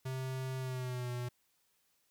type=tone with pitch glide; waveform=square; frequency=130.81 to 122.76 Hz; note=C3 to B2; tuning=0 to -10 cents; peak=-37 dBFS; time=0.05-1.29 s; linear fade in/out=10 ms; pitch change=-110 cents; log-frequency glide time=0.59-1.11 s; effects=white hiss -75 dBFS RMS until 2.1 s